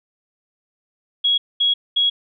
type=tone bursts; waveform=sine; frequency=3322 Hz; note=G#7; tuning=in tune; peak=-14 dBFS; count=3; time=1.24-2.1 s; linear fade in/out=10 ms; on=140 ms; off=220 ms; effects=none